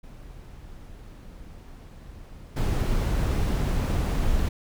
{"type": "noise with level steps", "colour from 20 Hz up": "brown", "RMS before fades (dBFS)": [-43, -24], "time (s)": [0.03, 4.49], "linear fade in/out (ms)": 10, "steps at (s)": 2.56, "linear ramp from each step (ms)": 10, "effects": []}